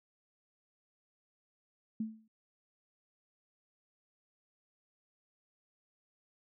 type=tone with exponential decay; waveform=sine; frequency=220 Hz; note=A3; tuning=in tune; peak=-30 dBFS; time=2-2.28 s; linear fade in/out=5 ms; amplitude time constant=59 ms; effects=none